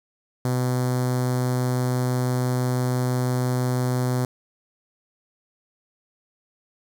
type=tone with notch filter; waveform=sawtooth; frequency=126 Hz; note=B2; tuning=35 cents sharp; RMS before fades=-23 dBFS; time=0.45-4.25 s; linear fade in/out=2 ms; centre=2700 Hz; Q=0.7; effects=8-bit